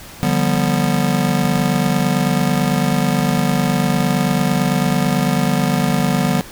square chord, G dominant seventh, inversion second, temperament just, 147 / 176.4 / 196 / 245 Hz, D3 / F3 / G3 / B3, +2 / +18 / 0 / -14 cents, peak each -21 dBFS, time 0.23-6.41 s, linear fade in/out 0 ms, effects pink hiss -37 dBFS RMS until 6.51 s

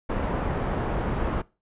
pink low-pass noise, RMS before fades -27 dBFS, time 0.09-1.42 s, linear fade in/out 10 ms, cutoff 1200 Hz, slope 12 dB/octave, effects noise-tail reverb RT60 0.3 s tail -22 dB re dry + resampled to 8000 Hz

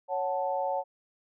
sine chord, F# minor, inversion second, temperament equal, 554.4 / 740 / 880 Hz, C#5 / F#5 / A5, 0 / 0 / 0 cents, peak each -31 / -32 / -32 dBFS, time 0.08-0.84 s, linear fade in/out 50 ms, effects none

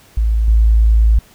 sine tone with level steps, 55 Hz, A1, in tune, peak -11 / -7 dBFS, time 0.17-1.19 s, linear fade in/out 5 ms, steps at 0.48 s, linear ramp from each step 2 ms, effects pink hiss -47 dBFS RMS until 1.34 s

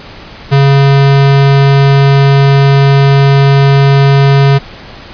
square tone, 138.59 Hz, C#3, in tune, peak -4 dBFS, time 0.51-4.59 s, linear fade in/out 20 ms, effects pink hiss -30 dBFS RMS until 5.13 s + resampled to 11025 Hz

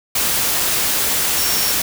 sine tone in noise, 5520 Hz, F8, 21 cents flat, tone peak -23 dBFS, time 1.38-1.72 s, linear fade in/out 5 ms, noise white, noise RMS -18 dBFS, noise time 0.15-1.82 s, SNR -8 dB, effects none

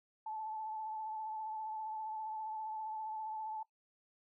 sine tone with vibrato, 871 Hz, A5, 18 cents flat, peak -39 dBFS, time 0.26-3.63 s, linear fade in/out 5 ms, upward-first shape sine, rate 15 Hz, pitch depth 25 cents each way, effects noise-tail reverb RT60 0.1 s tail -18 dB re dry

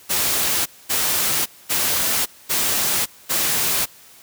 white noise bursts, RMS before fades -20 dBFS, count 5, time 0.09-3.86 s, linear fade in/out 20 ms, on 570 ms, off 230 ms, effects white hiss -47 dBFS RMS until 4.22 s + high-pass 60 Hz 12 dB/octave

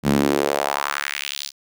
sawtooth tone with high-pass filter sweep, 70.9 Hz, C#2, 40 cents sharp, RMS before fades -22 dBFS, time 0.03-1.52 s, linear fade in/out 50 ms, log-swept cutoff 170 to 4900 Hz, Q 2.2, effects none

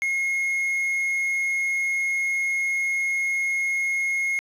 triangle tone with quantisation, 2157 Hz, C#7, 48 cents flat, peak -20 dBFS, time 0.02-4.39 s, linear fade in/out 0 ms, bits 8, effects resampled to 32000 Hz

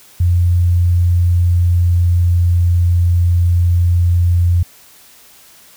sine tone with pitch glide, 87.7 to 87.19 Hz, F2 to F2, +8 to -2 cents, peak -9 dBFS, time 0.2-4.63 s, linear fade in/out 5 ms, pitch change -10 cents, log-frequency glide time 0.62-2.68 s, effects white hiss -44 dBFS RMS until 5.76 s

